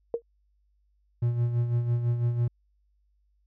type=tone with exponential decay; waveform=sine; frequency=466.2 Hz; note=A#4; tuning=in tune; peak=-20 dBFS; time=0.14-0.22 s; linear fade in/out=1 ms; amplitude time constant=16 ms
type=tone with tremolo; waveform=triangle; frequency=119.4 Hz; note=A#2; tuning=42 cents sharp; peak=-19 dBFS; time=1.22-2.48 s; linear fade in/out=5 ms; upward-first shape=sine; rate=6 Hz; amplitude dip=55%
effects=added 50 Hz sine -65 dBFS peak until 3.46 s